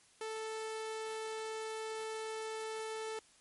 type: tone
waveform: sawtooth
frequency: 440 Hz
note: A4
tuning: in tune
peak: -35 dBFS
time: 0.21-3.19 s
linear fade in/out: 2 ms
effects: white hiss -65 dBFS RMS until 3.4 s + MP3 48 kbps